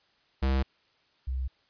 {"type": "tone pair in turn", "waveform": ["square", "sine"], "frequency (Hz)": [66.6, 64.67], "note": ["C2", "C2"], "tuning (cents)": [31, -20], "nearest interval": "minor second", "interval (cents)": 51, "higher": "first", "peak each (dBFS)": [-24, -28], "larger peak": "first", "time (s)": [[0.42, 0.63], [1.27, 1.48]], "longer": "neither", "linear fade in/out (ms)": 10, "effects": ["white hiss -67 dBFS RMS until 1.69 s", "resampled to 11025 Hz"]}